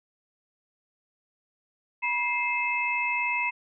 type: tone cluster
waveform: sine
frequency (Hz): 969 / 2107 / 2602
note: B5 / C7 / E7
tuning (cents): -33 / +12 / -23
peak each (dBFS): -30 / -29 / -28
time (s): 2.02-3.51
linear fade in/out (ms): 20
effects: none